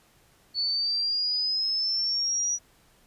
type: exponential sweep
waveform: sine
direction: up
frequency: 4435 to 5840 Hz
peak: -24 dBFS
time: 0.54-2.59 s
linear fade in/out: 50 ms
effects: pink hiss -61 dBFS RMS until 3.06 s + resampled to 32000 Hz